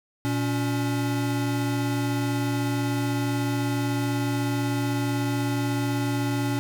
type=tone pair together; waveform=square; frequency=118.9 / 282.8 Hz; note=A#2 / C#4; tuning=+35 / +35 cents; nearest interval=octave + minor third; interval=1500 cents; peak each=-27 dBFS; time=0.25-6.59 s; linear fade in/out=0 ms; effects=none